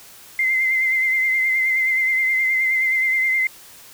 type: tone with vibrato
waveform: sine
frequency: 2076 Hz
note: C7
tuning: 14 cents flat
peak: -16 dBFS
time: 0.39-3.47 s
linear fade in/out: 2 ms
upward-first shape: sine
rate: 9.5 Hz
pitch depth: 31 cents each way
effects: white hiss -44 dBFS RMS until 3.93 s